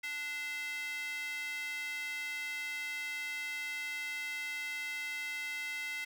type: tone with high-pass filter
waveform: square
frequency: 293.7 Hz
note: D4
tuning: in tune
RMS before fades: -39 dBFS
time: 0.03-6.05 s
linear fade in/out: 10 ms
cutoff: 2100 Hz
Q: 4.7
effects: none